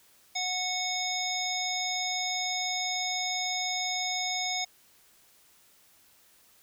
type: harmonic tone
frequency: 734 Hz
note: F#5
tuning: 14 cents flat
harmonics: 1 / 3 / 5 / 7 / 9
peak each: -35 / -35 / -35 / -35 / -35 dBFS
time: 0.35-4.65 s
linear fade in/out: 10 ms
effects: white hiss -61 dBFS RMS until 6.62 s